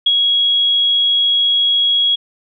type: tone with ADSR envelope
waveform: sine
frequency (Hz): 3318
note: G#7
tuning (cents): -2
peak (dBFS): -8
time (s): 0.06-2.16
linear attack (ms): 7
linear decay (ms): 42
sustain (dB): -3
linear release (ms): 15
effects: none